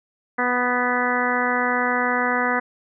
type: harmonic tone with a mistuned harmonic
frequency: 246.8 Hz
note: B3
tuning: 1 cent flat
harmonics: 1 / 2 / 3 / 4 / 5 / 6 / 7 / 8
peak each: -27 / -27 / -27 / -27 / -27 / -27 / -27 / -27 dBFS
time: 0.38-2.6 s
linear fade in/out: 10 ms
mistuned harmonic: 6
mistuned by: +18 cents
effects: none